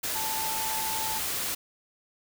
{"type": "tone in noise", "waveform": "sine", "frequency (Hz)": 880, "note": "A5", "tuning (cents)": 0, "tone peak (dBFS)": -33, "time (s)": [0.15, 1.19], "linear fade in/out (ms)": 10, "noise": "white", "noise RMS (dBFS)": -31, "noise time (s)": [0.03, 1.55], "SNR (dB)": -5, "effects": []}